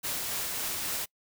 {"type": "noise with tremolo", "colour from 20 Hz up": "white", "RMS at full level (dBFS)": -32, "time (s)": [0.03, 1.06], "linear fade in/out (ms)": 20, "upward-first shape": "triangle", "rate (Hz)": 3.6, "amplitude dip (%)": 25, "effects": ["noise-tail reverb RT60 0.1 s tail -26 dB re dry"]}